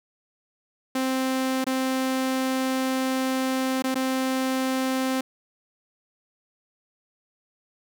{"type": "tone with dropouts", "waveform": "sawtooth", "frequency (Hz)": 261.6, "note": "C4", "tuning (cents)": 0, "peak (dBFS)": -19, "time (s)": [0.95, 5.21], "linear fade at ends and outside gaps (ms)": 5, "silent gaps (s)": [[1.643, 1.666], [3.823, 3.84], [3.945, 3.955]], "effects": []}